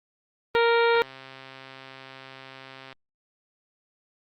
harmonic tone, 466.2 Hz, A#4, in tune, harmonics 1 / 2 / 3 / 4 / 5 / 6 / 7 / 8 / 9, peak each -20 / -25 / -27 / -32 / -31 / -39 / -38 / -36 / -41 dBFS, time 0.55-1.02 s, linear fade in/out 0 ms
click train, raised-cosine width 0.3 ms, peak -27 dBFS, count 264, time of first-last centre 0.95-2.927 s, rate 133 Hz
effects Opus 32 kbps

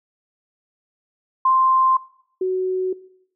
sine tone pair in turn, 1046.5 / 372.1 Hz, C6 / F#4, 0 / +10 cents, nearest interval octave + tritone, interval 1790 cents, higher first, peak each -13 / -18 dBFS, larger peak first, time 1.45-1.97 / 2.41-2.93 s, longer neither, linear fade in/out 5 ms, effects noise-tail reverb RT60 0.7 s tail -20 dB re dry

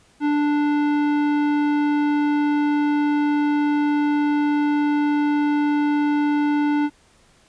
sine tone with tanh clipping, 293.9 Hz, D4, 1 cent sharp, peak -19 dBFS, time 0.2-6.9 s, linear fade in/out 50 ms, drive 16 dB, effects pink hiss -56 dBFS RMS until 7.48 s + resampled to 22050 Hz

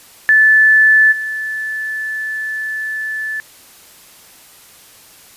sine tone with level steps, 1745 Hz, A6, 15 cents flat, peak -6 / -19 dBFS, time 0.29-3.4 s, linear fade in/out 0 ms, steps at 1.11 s, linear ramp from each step 20 ms, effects white hiss -43 dBFS RMS until 5.36 s + resampled to 32000 Hz

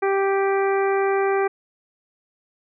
harmonic tone, 391.8 Hz, G4, 1 cent flat, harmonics 1 / 2 / 3 / 4 / 5 / 6, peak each -19 / -25 / -29 / -31 / -33 / -35 dBFS, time 0.02-1.48 s, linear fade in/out 10 ms, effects none

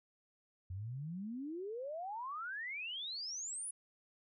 sine exponential sweep, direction up, 87.31 to 10420 Hz, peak -40 dBFS, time 0.7-3.71 s, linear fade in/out 5 ms, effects none

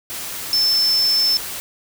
sine tone in noise, 5290 Hz, E8, 5 cents sharp, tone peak -14 dBFS, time 0.53-1.37 s, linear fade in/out 0 ms, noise white, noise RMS -29 dBFS, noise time 0.1-1.6 s, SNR +12 dB, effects none

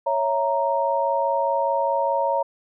sine chord, A# diminished, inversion first, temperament equal, 554.4 / 659.3 / 932.3 Hz, C#5 / E5 / A#5, 0 / 0 / 0 cents, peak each -23 / -27 / -22 dBFS, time 0.06-2.43 s, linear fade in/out 10 ms, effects none

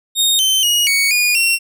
sawtooth tone with pitch steps, 3707 / 3088 / 2889 / 2232 / 2446 / 2730 Hz, A#7 / G7 / F#7 / C#7 / D#7 / F7, -10 / -27 / -42 / +11 / -30 / -40 cents, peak -9 dBFS, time 0.15-1.59 s, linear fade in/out 50 ms, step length 240 ms, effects none

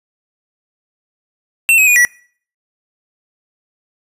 square tone with pitch steps, 2698 / 2543 / 2455 / 1943 Hz, E7 / D#7 / D#7 / B6, +40 / +37 / -24 / -29 cents, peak -8 dBFS, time 1.69-2.05 s, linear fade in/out 0 ms, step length 90 ms, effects noise-tail reverb RT60 0.5 s tail -24 dB re dry + resampled to 32000 Hz

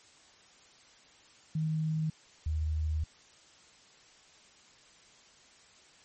sine tone pair in turn, 157.1 / 77.78 Hz, D#3 / D#2, +17 / 0 cents, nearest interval octave, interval 1217 cents, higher first, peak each -28 dBFS, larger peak neither, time 1.55-2.1 / 2.46-3.04 s, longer second, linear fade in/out 5 ms, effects white hiss -59 dBFS RMS until 6.04 s + MP3 32 kbps

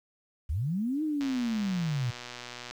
sine linear two-way sweep, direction up then down, 61.74 to 315.3 to 114.7 Hz, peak -27 dBFS, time 0.49-2.11 s, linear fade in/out 10 ms, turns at 1.03 s
click train, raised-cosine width 0.2 ms, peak -23 dBFS, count 184, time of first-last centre 1.21-2.71 s, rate 122 Hz
effects 10-bit

